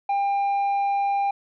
sine tone with tanh clipping, 799 Hz, G5, 33 cents sharp, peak -21 dBFS, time 0.09-1.31 s, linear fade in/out 5 ms, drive 4 dB, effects none

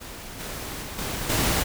pink noise with level steps, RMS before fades -39 / -34 / -36 / -30 / -23 dBFS, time 0-1.64 s, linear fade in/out 20 ms, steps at 0.39 / 0.82 / 0.98 / 1.29 s, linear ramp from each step 10 ms, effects none

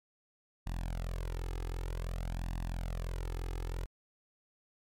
sawtooth tone with flanger, 43 Hz, F1, 26 cents flat, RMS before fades -37 dBFS, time 0.66-3.86 s, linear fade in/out 10 ms, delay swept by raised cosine 1.1 to 2.4 ms, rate 0.53 Hz, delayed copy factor +0.85, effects MP3 64 kbps

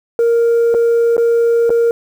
sine tone with dropouts, 466.2 Hz, A#4, in tune, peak -7 dBFS, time 0.19-1.91 s, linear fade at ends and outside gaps 1 ms, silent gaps 0.742-0.747 / 1.167-1.179 / 1.695-1.703 s, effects tanh soft clip ceiling -8 dBFS + 7-bit

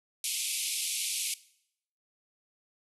white band-pass noise, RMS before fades -33 dBFS, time 0.24-1.34 s, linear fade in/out 2 ms, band 2200 to 12000 Hz, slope 96 dB/octave, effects noise-tail reverb RT60 0.7 s tail -19 dB re dry

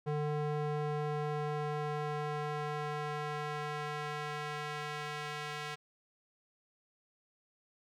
square tone with band-pass filter sweep, 149.3 Hz, D3, 29 cents sharp, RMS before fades -37 dBFS, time 0.06-5.76 s, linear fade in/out 20 ms, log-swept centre 450 to 2300 Hz, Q 0.71, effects none

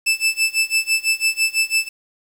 sawtooth tone with tremolo, 2637 Hz, E7, in tune, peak -10 dBFS, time 0.06-1.89 s, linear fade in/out 10 ms, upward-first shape sine, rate 6 Hz, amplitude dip 95%, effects low-pass 12000 Hz 12 dB/octave + 7-bit

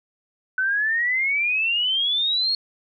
sine exponential sweep, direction up, 1500 to 4346 Hz, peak -19 dBFS, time 0.58-2.55 s, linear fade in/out 2 ms, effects none

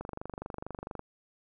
click train, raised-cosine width 1 ms, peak -24 dBFS, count 25, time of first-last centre 0.01-0.994 s, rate 24.4 Hz, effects none

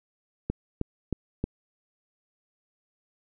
click train, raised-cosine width 3 ms, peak -14 dBFS, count 4, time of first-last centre 0.5-1.44 s, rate 3.19 Hz, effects none

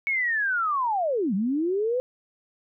sine linear two-way sweep, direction down then up, 2231 to 181.3 to 515 Hz, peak -22 dBFS, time 0.07-2 s, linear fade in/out 0 ms, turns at 1.34 s, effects none

